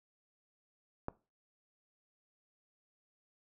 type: click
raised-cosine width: 1 ms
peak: -22 dBFS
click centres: 1.084 s
effects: noise-tail reverb RT60 0.3 s tail -20 dB re dry